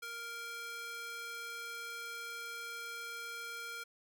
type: tone with high-pass filter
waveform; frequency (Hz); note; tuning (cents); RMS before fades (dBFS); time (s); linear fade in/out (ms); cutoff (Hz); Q
square; 466.2; A#4; 0; -44; 0.02-3.84; 10; 1400; 1.3
effects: none